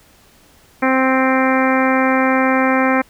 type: harmonic tone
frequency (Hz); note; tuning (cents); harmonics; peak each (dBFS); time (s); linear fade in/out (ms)
262; C4; +2; 1 / 2 / 3 / 4 / 5 / 6 / 7 / 8 / 9; -16 / -19 / -21 / -22 / -23 / -24 / -24 / -25 / -26; 0.82-3.02; 10
effects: pink hiss -50 dBFS RMS until 3.09 s